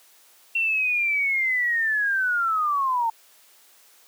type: linear sweep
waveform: sine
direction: down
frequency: 2729 to 893 Hz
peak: -20 dBFS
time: 0.55-3.1 s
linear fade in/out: 5 ms
effects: white hiss -55 dBFS RMS until 4.07 s + high-pass 400 Hz 12 dB/octave